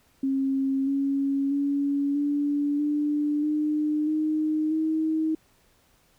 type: tone with pitch steps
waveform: sine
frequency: 270 / 276.2 / 282.4 / 288.9 / 295.5 / 302.2 / 309.1 / 316.1 Hz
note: C#4 / C#4 / C#4 / D4 / D4 / D4 / D#4 / D#4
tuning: -45 / -6 / +32 / -28 / +11 / +50 / -11 / +27 cents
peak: -22 dBFS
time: 0.23-5.35 s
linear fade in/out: 5 ms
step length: 640 ms
effects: pink hiss -63 dBFS RMS until 6.18 s